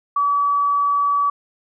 sine tone, 1144 Hz, D6, 46 cents flat, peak -15 dBFS, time 0.16-1.3 s, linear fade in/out 5 ms, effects none

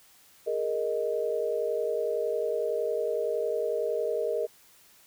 sine chord, Ab suspended second, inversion none, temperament equal, 415.3 / 466.2 / 622.3 Hz, Ab4 / Bb4 / Eb5, 0 / 0 / 0 cents, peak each -32 / -29 / -31 dBFS, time 0.46-4.47 s, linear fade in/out 20 ms, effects white hiss -58 dBFS RMS until 5.06 s

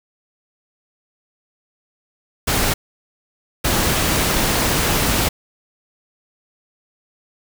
pink noise bursts at uneven times, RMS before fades -18 dBFS, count 2, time 2.47-2.74 / 3.64-5.29 s, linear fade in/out 10 ms, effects none

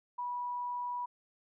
sine tone, 977 Hz, B5, 19 cents flat, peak -34 dBFS, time 0.18-1.06 s, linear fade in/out 10 ms, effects none

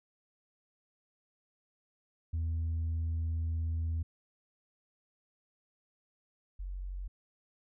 sine tone pair in turn, 81.7 / 46.22 Hz, E2 / F#1, -15 / -1 cents, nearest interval minor seventh, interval 986 cents, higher first, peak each -28 / -36 dBFS, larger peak first, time 2.33-4.03 / 6.59-7.08 s, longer first, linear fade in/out 10 ms, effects tanh soft clip ceiling -29 dBFS

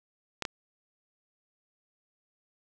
clicks, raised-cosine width 0.2 ms, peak -14 dBFS, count 2, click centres 0.423 / 0.452 s, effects none

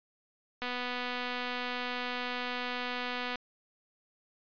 click train, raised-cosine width 0.3 ms, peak -20 dBFS, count 677, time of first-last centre 0.62-3.357 s, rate 247 Hz, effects resampled to 11025 Hz

